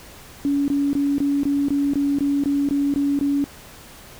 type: tone bursts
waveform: sine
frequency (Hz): 282.8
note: C#4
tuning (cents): +35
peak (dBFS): -17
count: 12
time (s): 0.45-3.441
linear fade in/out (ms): 0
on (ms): 230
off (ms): 21
effects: pink hiss -43 dBFS RMS until 4.19 s